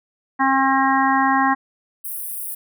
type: harmonic tone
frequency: 268.4 Hz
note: C4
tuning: 44 cents sharp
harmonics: 1 / 3 / 4 / 5 / 6 / 7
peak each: -21 / -19 / -19 / -30 / -25 / -24 dBFS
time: 0.39-1.55 s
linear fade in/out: 20 ms
type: high-pass noise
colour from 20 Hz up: white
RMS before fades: -29 dBFS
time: 2.04-2.55 s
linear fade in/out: 10 ms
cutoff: 9000 Hz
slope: 96 dB/octave
effects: none